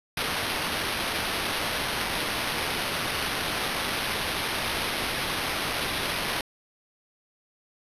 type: noise with sample-and-hold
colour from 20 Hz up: white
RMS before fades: -29 dBFS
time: 0.17-6.41 s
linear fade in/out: 2 ms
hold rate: 7350 Hz
effects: resampled to 32000 Hz